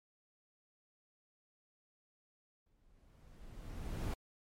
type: noise with exponential growth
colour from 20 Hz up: brown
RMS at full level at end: -34 dBFS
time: 2.66-4.14 s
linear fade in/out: 5 ms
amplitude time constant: 320 ms
effects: MP3 64 kbps